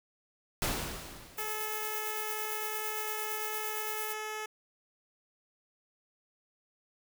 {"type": "noise with exponential decay", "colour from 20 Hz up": "pink", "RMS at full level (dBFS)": -30, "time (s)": [0.62, 1.82], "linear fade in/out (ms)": 1, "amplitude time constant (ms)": 260}
{"type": "noise with tremolo", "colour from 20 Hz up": "violet", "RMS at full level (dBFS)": -37, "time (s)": [1.37, 4.14], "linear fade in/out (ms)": 20, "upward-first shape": "sine", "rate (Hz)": 8.8, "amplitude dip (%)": 40}
{"type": "tone", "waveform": "10% pulse", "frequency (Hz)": 430.5, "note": "A4", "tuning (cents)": -38, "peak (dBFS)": -28, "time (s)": [1.38, 4.46], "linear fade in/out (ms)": 5}
{"effects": []}